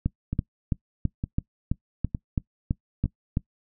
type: two click trains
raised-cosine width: 5 ms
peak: -11 / -15 dBFS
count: 11 / 4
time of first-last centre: 0.06-3.371 / 0.33-3.057 s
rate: 3.02 / 1.1 Hz
effects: noise-tail reverb RT60 0.1 s tail -22 dB re dry